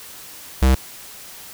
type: tone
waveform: square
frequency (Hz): 65.41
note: C2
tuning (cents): 0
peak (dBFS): -12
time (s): 0.62-0.75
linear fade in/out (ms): 5
effects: white hiss -39 dBFS RMS until 1.53 s